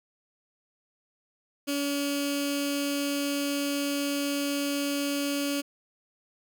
15% pulse tone with notch filter, 284 Hz, C#4, 42 cents sharp, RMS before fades -29 dBFS, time 1.67-5.62 s, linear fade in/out 20 ms, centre 890 Hz, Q 0.56, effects none

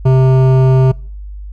sine tone with hard clipping, 130.81 Hz, C3, in tune, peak -8 dBFS, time 0.05-0.92 s, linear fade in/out 10 ms, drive 13 dB, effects noise-tail reverb RT60 0.5 s tail -26 dB re dry + added 50 Hz sine -25 dBFS peak until 1.52 s

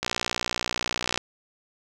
click train, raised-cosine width 0.2 ms, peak -8 dBFS, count 70, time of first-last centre 0.03-1.176 s, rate 60.2 Hz, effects none

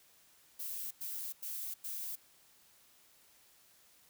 violet noise bursts, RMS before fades -41 dBFS, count 4, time 0.59-2.158 s, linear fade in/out 10 ms, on 320 ms, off 96 ms, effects white hiss -65 dBFS RMS until 4.09 s

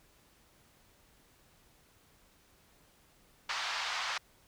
pink band-pass noise, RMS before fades -36 dBFS, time 3.49-4.18 s, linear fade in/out 5 ms, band 870 to 5300 Hz, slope 24 dB/octave, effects pink hiss -65 dBFS RMS until 4.47 s

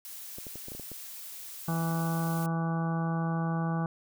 blue noise, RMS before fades -43 dBFS, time 0.05-2.46 s, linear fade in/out 0 ms
clicks, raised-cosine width 2 ms, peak -30 dBFS, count 8, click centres 0.385 / 0.468 / 0.557 / 0.684 / 0.719 / 0.75 / 0.797 / 0.917 s
harmonic tone, 164.81 Hz, E3, in tune, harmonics 1 / 2 / 3 / 4 / 5 / 6 / 7 / 8 / 9, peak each -28 / -40 / -43 / -42 / -38 / -49 / -40 / -53 / -44 dBFS, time 1.68-3.86 s, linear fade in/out 2 ms
effects none

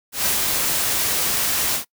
white noise with ADSR envelope, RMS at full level -19 dBFS, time 0.12-1.85 s, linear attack 140 ms, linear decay 89 ms, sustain -2 dB, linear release 110 ms, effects noise-tail reverb RT60 0.1 s tail -23 dB re dry

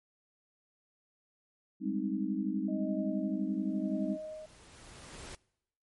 sine chord, Ab major seventh, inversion third, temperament equal, 196 / 207.7 / 261.6 / 311.1 Hz, G3 / Ab3 / C4 / Eb4, 0 / 0 / 0 / 0 cents, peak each -36 dBFS, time 1.8-4.18 s, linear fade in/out 50 ms
sine tone with tremolo, 622.3 Hz, D#5, in tune, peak -38 dBFS, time 2.68-4.46 s, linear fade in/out 5 ms, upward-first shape sine, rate 0.86 Hz, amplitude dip 85%
pink noise with exponential growth, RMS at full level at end -45 dBFS, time 2.82-5.35 s, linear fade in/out 1 ms, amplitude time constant 550 ms
effects noise-tail reverb RT60 0.8 s tail -24 dB re dry + MP3 48 kbps

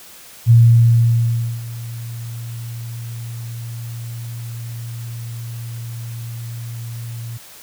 sine tone with ADSR envelope, 116.54 Hz, A#2, in tune, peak -5 dBFS, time 0.46-7.38 s, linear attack 45 ms, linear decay 1100 ms, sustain -21 dB, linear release 14 ms, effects white hiss -41 dBFS RMS until 7.62 s

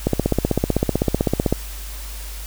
click train, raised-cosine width 2 ms, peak -3 dBFS, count 24, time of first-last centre 0.07-1.526 s, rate 15.8 Hz, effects added 50 Hz sine -30 dBFS peak until 2.46 s + white hiss -37 dBFS RMS until 2.46 s

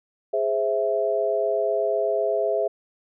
sine chord, Ab augmented, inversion none, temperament equal, 415.3 / 523.3 / 659.3 Hz, Ab4 / C5 / E5, 0 / 0 / 0 cents, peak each -25 / -27 / -23 dBFS, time 0.33-2.68 s, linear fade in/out 10 ms, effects none

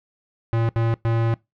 square tone bursts at uneven times, 114.7 Hz, A#2, 28 cents flat, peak -19 dBFS, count 3, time 0.53-0.69 / 0.76-0.94 / 1.05-1.34 s, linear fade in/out 0 ms, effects noise-tail reverb RT60 0.2 s tail -23 dB re dry + low-pass 2000 Hz 12 dB/octave

